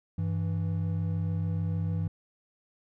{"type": "tone pair together", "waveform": "triangle", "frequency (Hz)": [97.7, 164.45], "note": ["G2", "E3"], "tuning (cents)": [-5, -4], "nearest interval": "major sixth", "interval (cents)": 901, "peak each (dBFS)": [-27, -29], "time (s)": [0.18, 2.08], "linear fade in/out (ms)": 5, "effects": []}